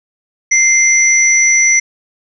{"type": "tone pair together", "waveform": "sine", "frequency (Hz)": [2092, 5917], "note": ["C7", "F#8"], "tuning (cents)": [-1, -1], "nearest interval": "octave + tritone", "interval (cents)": 1800, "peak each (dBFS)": -10, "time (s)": [0.51, 1.8], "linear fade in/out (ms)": 10, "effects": []}